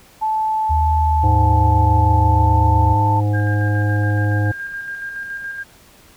sine tone with pitch glide, 872 to 885.2 Hz, A5 to A5, -16 to +10 cents, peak -16 dBFS, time 0.21-3.21 s, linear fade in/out 20 ms, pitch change +26 cents, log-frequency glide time 2.14-2.56 s
sine tone with vibrato, 76.8 Hz, D#2, 22 cents flat, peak -15 dBFS, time 0.69-2.95 s, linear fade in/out 20 ms, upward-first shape triangle, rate 0.94 Hz, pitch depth 36 cents each way
harmonic tone, 103.83 Hz, G#2, in tune, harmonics 1 / 3 / 5 / 7 / 8, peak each -15 / -25 / -29 / -32 / -33 dBFS, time 1.23-4.52 s, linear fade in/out 10 ms
sine tone with tremolo, 1606 Hz, G6, 41 cents sharp, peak -24 dBFS, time 3.33-5.64 s, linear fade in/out 20 ms, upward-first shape square, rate 7.1 Hz, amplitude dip 35%
effects pink hiss -48 dBFS RMS until 6.16 s

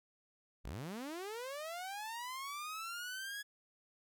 sawtooth linear sweep, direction up, 32.75 to 1685 Hz, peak -38 dBFS, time 0.64-3.43 s, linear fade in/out 20 ms, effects none

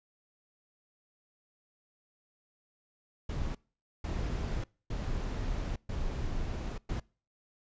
brown noise bursts at uneven times, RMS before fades -34 dBFS, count 5, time 3.29-3.55 / 4.04-4.64 / 4.9-5.76 / 5.89-6.78 / 6.89-7 s, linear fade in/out 5 ms, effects noise-tail reverb RT60 0.4 s tail -25 dB re dry + resampled to 16000 Hz

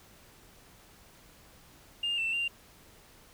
sine tone with pitch steps, 2812 / 2679 / 2781 Hz, F7 / E7 / F7, +11 / +27 / -8 cents, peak -27 dBFS, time 2.03-2.48 s, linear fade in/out 5 ms, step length 150 ms, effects tanh soft clip ceiling -25 dBFS + pink hiss -57 dBFS RMS until 3.33 s

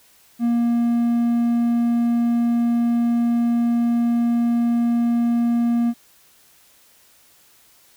triangle tone, 235.9 Hz, A#3, 21 cents sharp, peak -14 dBFS, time 0.39-5.94 s, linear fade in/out 50 ms, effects white hiss -54 dBFS RMS until 7.96 s

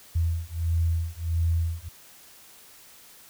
sine beating tone pair, 82.41 / 83.91 Hz, E2 / E2, 0 / +31 cents, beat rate 1.5 Hz, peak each -26 dBFS, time 0.15-1.89 s, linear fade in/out 10 ms, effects white hiss -51 dBFS RMS until 3.29 s

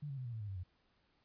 sine tone with pitch steps, 146.9 / 137.06 / 127.88 / 119.32 / 111.33 / 103.87 / 96.92 / 90.43 Hz, D3 / C#3 / C3 / A#2 / A2 / G#2 / G2 / F#2, +1 / -19 / -39 / +41 / +21 / +1 / -19 / -39 cents, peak -40 dBFS, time 0.02-0.636 s, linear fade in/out 10 ms, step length 77 ms, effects pink hiss -75 dBFS RMS until 1.24 s + resampled to 11025 Hz

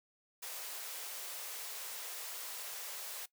white high-pass noise, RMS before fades -44 dBFS, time 0.42-3.26 s, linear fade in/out 10 ms, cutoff 410 Hz, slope 48 dB/octave, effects noise-tail reverb RT60 0.1 s tail -19 dB re dry

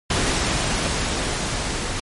pink noise with level ramp, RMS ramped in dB -20 to -26 dBFS, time 0.1-2 s, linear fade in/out 5 ms, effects low-pass 10000 Hz 12 dB/octave + MP3 48 kbps

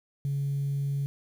sine tone, 140 Hz, C#3, 18 cents sharp, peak -25 dBFS, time 0.25-1.06 s, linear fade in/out 0 ms, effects tanh soft clip ceiling -23 dBFS + 9-bit

